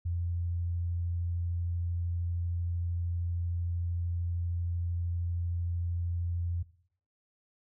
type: tone with vibrato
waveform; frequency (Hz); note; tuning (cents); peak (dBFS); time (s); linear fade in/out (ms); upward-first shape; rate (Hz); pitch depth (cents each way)
sine; 86.3; F2; -20; -29; 0.05-6.63; 10; sine; 13; 8
effects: noise-tail reverb RT60 0.6 s tail -18 dB re dry